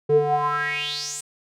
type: tone with band-pass filter sweep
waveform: square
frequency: 146.83 Hz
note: D3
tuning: in tune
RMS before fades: -23 dBFS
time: 0.09-1.21 s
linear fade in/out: 10 ms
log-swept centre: 370 to 8500 Hz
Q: 6.5
effects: none